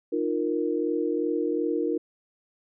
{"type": "chord", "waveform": "sine", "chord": "Eb suspended second", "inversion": "none", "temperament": "equal with one note detuned", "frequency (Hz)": [306.5, 349.2, 466.2], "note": ["Eb4", "F4", "Bb4"], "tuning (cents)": [-26, 0, 0], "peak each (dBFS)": -28, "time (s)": [0.12, 1.98], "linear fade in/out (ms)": 10, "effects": []}